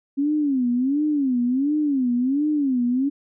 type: tone with vibrato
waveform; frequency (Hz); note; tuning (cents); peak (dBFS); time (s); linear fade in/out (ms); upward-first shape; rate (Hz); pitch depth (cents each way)
sine; 270.8; C#4; -40; -18; 0.17-3.1; 20; sine; 1.4; 200
effects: none